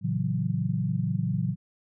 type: chord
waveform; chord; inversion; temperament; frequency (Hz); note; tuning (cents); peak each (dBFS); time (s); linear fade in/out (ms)
sine; F# dominant seventh; first; equal with one note detuned; 114.14 / 138.59 / 164.81 / 185; A#2 / C#3 / E3 / F#3; -36 / 0 / 0 / 0; -30; 0.01-1.56; 50
effects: none